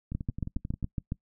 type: two click trains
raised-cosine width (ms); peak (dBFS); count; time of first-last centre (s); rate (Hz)
5; -18 / -23; 8 / 9; 0.15-1.121 / 0.12-0.828; 7.21 / 11.3
effects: noise-tail reverb RT60 0.1 s tail -23 dB re dry